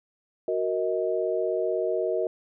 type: chord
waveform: sine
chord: D# minor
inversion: first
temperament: equal with one note detuned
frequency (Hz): 370 / 466.2 / 632.4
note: F#4 / A#4 / D#5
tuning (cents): 0 / 0 / +28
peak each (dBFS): -28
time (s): 0.48-2.27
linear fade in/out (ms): 2
effects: none